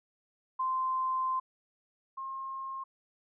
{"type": "tone pair in turn", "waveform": "sine", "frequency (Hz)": [1040, 1069.2], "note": ["C6", "C6"], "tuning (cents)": [-11, 37], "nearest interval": "unison", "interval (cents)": 48, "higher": "second", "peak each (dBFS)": [-28, -36], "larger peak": "first", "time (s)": [[0.59, 1.4], [2.17, 2.84]], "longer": "first", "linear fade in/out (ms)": 10, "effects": []}